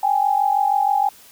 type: tone pair together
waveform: sine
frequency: 790.7 / 837 Hz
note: G5 / G#5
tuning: +15 / +13 cents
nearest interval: minor second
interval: 98 cents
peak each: -18 dBFS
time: 0.03-1.09 s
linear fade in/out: 5 ms
effects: white hiss -47 dBFS RMS until 1.31 s